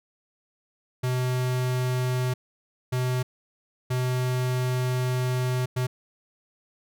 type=tone bursts at uneven times; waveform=square; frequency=126.7 Hz; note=B2; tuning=45 cents sharp; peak=-24 dBFS; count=4; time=1.03-2.34 / 2.92-3.23 / 3.9-5.66 / 5.76-5.87 s; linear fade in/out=10 ms; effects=none